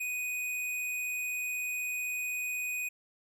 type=tone; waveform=square; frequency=2489 Hz; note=D#7; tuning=in tune; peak=-33 dBFS; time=0-2.89 s; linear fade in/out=10 ms; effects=none